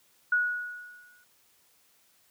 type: tone with exponential decay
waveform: sine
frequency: 1460 Hz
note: F#6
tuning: 24 cents flat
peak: -20 dBFS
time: 0.32-1.24 s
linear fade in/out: 5 ms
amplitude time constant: 200 ms
effects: white hiss -65 dBFS RMS until 2.3 s + high-pass 60 Hz 12 dB/octave